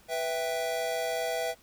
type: chord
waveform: square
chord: E minor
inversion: second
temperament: equal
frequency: 493.9 / 659.3 / 784 Hz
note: B4 / E5 / G5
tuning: 0 / 0 / 0 cents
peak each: -35 / -32 / -37 dBFS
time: 0.08-1.55 s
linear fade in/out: 50 ms
effects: pink hiss -59 dBFS RMS until 1.62 s